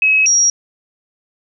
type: tone pair in turn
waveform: sine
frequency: 2561 / 5670 Hz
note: D#7 / F8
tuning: +49 / +25 cents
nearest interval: octave + major second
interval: 1376 cents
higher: second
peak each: -9 dBFS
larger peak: neither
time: 0.02-0.26 / 0.26-0.5 s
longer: neither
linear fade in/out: 2 ms
effects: none